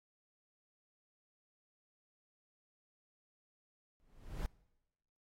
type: noise with exponential growth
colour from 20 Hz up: brown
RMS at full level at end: -34 dBFS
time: 4-4.46 s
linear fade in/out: 0 ms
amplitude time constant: 99 ms
effects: noise-tail reverb RT60 1.0 s tail -24 dB re dry + AAC 48 kbps